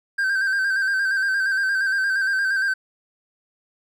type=tone with vibrato; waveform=triangle; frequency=1568 Hz; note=G6; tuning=in tune; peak=-17 dBFS; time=0.18-2.74 s; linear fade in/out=10 ms; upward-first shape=square; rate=8.6 Hz; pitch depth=39 cents each way; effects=none